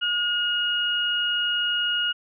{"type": "tone pair together", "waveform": "sine", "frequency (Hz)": [1436, 2872], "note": ["F6", "F7"], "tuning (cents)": [48, 48], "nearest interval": "octave", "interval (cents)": 1200, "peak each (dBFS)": [-26, -23], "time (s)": [0.01, 2.13], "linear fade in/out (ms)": 20, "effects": []}